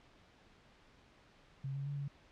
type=tone with pitch steps; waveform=sine; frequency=136.1 / 138.9 / 142.8 / 141.2 Hz; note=C#3 / C#3 / D3 / C#3; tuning=-31 / +4 / -48 / +32 cents; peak=-37 dBFS; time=1.64-2.08 s; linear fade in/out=5 ms; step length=110 ms; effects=pink hiss -64 dBFS RMS until 2.31 s + low-pass 4000 Hz 12 dB/octave